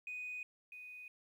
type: tone with echo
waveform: sine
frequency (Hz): 2489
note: D#7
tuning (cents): 0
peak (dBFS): -40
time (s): 0.07-0.43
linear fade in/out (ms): 2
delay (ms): 650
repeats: 1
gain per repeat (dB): -8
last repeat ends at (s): 1.08
effects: tanh soft clip ceiling -37 dBFS + 12-bit